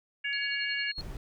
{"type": "harmonic tone", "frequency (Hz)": 562, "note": "C#5", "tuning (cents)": 24, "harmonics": [3, 4, 5], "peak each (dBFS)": [-33, -34, -35], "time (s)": [0.24, 0.92], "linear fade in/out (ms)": 10}
{"type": "tone with tremolo", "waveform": "sine", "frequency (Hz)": 4296, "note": "C8", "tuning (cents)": 45, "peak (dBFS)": -34, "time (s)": [0.33, 1.01], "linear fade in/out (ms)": 0, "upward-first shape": "sine", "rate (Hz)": 11, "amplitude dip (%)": 85}
{"type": "noise", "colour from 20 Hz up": "brown", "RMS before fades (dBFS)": -39, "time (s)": [0.98, 1.17], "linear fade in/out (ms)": 2}
{"effects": []}